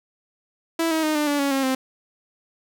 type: tone with pitch steps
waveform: sawtooth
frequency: 329.6 / 318.9 / 308.6 / 298.6 / 288.9 / 279.6 / 270.5 / 261.8 Hz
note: E4 / D#4 / D#4 / D4 / D4 / C#4 / C#4 / C4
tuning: 0 / +43 / -14 / +29 / -28 / +15 / -42 / +1 cents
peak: -16 dBFS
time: 0.79-1.75 s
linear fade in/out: 5 ms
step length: 120 ms
effects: none